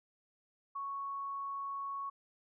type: tone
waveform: sine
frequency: 1108.7 Hz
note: C#6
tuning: in tune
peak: -37 dBFS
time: 0.75-2.1 s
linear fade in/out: 10 ms
effects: none